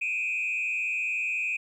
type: tone with frequency modulation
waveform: sine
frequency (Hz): 2489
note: D#7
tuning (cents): 0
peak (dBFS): -25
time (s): 0.01-1.57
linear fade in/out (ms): 10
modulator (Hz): 114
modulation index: 0.98
effects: tanh soft clip ceiling -23 dBFS + 11-bit